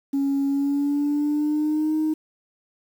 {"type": "tone with pitch glide", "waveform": "sine", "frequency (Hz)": [277.2, 311.1], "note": ["C#4", "D#4"], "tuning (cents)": [0, 0], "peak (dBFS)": -18, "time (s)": [0.13, 2.14], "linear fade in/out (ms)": 10, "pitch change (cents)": 200, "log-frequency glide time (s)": [0.47, 1.95], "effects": ["tanh soft clip ceiling -17 dBFS", "8-bit"]}